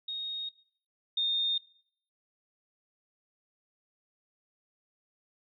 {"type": "tone pair in turn", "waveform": "sine", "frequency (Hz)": [3729, 3659], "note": ["A#7", "A#7"], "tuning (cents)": [0, -33], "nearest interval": "unison", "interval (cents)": 33, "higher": "first", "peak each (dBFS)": [-33, -26], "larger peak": "second", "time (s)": [[0.08, 0.49], [1.17, 1.58]], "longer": "neither", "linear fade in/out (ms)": 5, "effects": ["noise-tail reverb RT60 0.6 s tail -20 dB re dry"]}